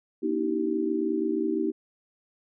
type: tone cluster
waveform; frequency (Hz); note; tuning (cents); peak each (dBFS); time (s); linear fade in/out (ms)
sine; 239.4 / 292.5 / 318.4 / 387.3; A#3 / D4 / D#4 / G4; +46 / -7 / +40 / -21; -32 / -34 / -27 / -29; 0.22-1.72; 20
effects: none